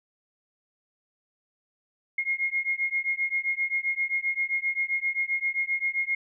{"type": "beating tone pair", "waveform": "sine", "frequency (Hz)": [2143, 2150.6], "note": ["C7", "C7"], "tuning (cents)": [41, 47], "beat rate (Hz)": 7.6, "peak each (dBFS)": -28, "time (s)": [2.18, 6.15], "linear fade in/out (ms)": 5, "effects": []}